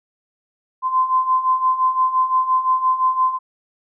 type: beating tone pair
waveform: sine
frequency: 1029 / 1034.8 Hz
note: C6 / C6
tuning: -29 / -19 cents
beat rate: 5.8 Hz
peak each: -21 / -16 dBFS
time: 0.82-3.39 s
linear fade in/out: 50 ms
effects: none